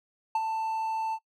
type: tone with ADSR envelope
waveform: triangle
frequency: 887 Hz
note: A5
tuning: 14 cents sharp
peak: -20 dBFS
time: 0.35-1.19 s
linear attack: 4 ms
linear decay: 36 ms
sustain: -6 dB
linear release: 56 ms
effects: noise-tail reverb RT60 0.1 s tail -21 dB re dry